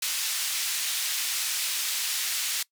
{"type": "band-pass noise", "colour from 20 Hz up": "pink", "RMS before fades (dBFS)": -29, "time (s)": [0.02, 2.63], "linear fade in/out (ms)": 5, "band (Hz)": [2900, 15000], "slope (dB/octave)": 12, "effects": ["noise-tail reverb RT60 0.1 s tail -22 dB re dry"]}